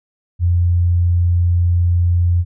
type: tone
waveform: sine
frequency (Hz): 87.31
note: F2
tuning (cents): 0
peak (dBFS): -11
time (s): 0.39-2.45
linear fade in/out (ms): 50
effects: none